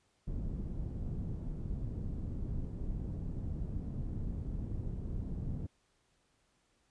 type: low-pass noise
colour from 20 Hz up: pink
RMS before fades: -38 dBFS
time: 0.27-5.67 s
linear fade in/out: 10 ms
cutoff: 200 Hz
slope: 12 dB/octave
effects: pink hiss -74 dBFS RMS until 6.9 s + resampled to 22050 Hz